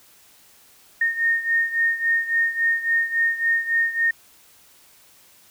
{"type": "beating tone pair", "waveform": "sine", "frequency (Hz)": [1838, 1841.6], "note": ["A#6", "A#6"], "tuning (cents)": [-25, -22], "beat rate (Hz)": 3.6, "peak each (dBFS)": [-20, -24], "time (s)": [1.01, 4.11], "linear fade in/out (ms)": 5, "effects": ["white hiss -53 dBFS RMS until 5.5 s"]}